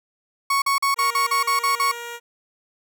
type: tone bursts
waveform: 35% pulse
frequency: 1108.7 Hz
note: C#6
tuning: in tune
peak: -16 dBFS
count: 9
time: 0.5-1.916 s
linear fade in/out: 5 ms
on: 120 ms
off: 42 ms
type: tone with pitch glide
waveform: 10% pulse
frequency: 470.1 to 472.8 Hz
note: A#4 to A#4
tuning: +15 to +24 cents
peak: -23 dBFS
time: 0.96-2.2 s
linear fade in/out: 50 ms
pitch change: +9 cents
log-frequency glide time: 1.37-1.96 s
effects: none